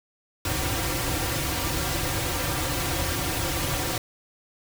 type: noise with comb filter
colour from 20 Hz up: pink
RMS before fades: -27 dBFS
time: 0.45-3.98 s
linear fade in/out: 2 ms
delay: 4.7 ms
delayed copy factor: -1
effects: none